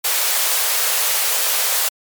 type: high-pass noise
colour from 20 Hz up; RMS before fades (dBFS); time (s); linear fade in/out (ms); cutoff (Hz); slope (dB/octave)
white; -18; 0.04-1.89; 10; 450; 48
effects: MP3 96 kbps